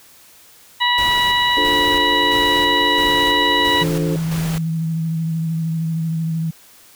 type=harmonic tone; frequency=974 Hz; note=B5; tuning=24 cents flat; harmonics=1 / 2 / 3 / 4; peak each=-18 / -19 / -21 / -20 dBFS; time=0.8-3.84 s; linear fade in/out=20 ms
type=noise with tremolo; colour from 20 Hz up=pink; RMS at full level=-29 dBFS; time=0.98-4.58 s; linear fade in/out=0 ms; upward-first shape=square; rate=1.5 Hz; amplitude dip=45%
type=chord; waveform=sine; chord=D minor seventh; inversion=none; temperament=just; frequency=293.7 / 352.4 / 440.5 / 528.6 Hz; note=D4 / F4 / A4 / C5; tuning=0 / +16 / +2 / +18 cents; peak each=-24 / -27 / -25 / -28 dBFS; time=1.57-4.16 s; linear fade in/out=2 ms
type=tone with vibrato; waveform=sine; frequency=162.4 Hz; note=E3; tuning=26 cents flat; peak=-18 dBFS; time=3.81-6.51 s; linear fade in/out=10 ms; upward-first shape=sine; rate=13 Hz; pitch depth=26 cents each way
effects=white hiss -47 dBFS RMS until 6.95 s